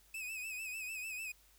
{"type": "tone with vibrato", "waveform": "45% pulse", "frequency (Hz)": 2563, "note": "E7", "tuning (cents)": -49, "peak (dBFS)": -40, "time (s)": [0.14, 1.32], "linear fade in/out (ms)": 5, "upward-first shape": "sine", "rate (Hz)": 6.7, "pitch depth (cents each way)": 66, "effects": ["added 50 Hz sine -68 dBFS peak until 1.58 s", "white hiss -67 dBFS RMS until 1.58 s"]}